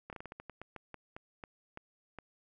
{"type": "slowing click train", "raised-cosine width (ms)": 0.5, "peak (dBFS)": -29, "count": 15, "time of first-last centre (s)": [0.1, 2.187], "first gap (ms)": 28, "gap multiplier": 1.23, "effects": []}